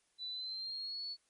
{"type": "tone with pitch glide", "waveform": "sine", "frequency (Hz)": [3982, 4418], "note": ["B7", "C#8"], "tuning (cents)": [14, -7], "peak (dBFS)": -39, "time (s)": [0.18, 1.17], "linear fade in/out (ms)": 50, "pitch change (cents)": 179, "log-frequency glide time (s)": [0.3, 1.05], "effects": ["white hiss -75 dBFS RMS until 1.29 s", "MP3 48 kbps"]}